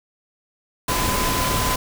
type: tone in noise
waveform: sine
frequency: 1013 Hz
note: B5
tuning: 44 cents sharp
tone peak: -25 dBFS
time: 0.88-1.76 s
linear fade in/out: 5 ms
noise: pink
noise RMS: -22 dBFS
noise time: 0.88-1.76 s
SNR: -6 dB
effects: none